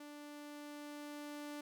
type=tone with level ramp; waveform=sawtooth; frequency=293.7 Hz; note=D4; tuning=in tune; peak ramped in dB=-46 to -40 dBFS; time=0-1.61 s; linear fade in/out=5 ms; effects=none